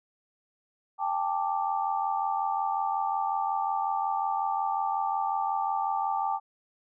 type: chord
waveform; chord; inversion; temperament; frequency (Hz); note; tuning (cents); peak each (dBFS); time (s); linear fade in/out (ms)
sine; G suspended second; none; equal with one note detuned; 794.5 / 880 / 1174.7; G5 / A5 / D6; +23 / 0 / 0; -29 / -30 / -33; 0.98-6.4; 50
effects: none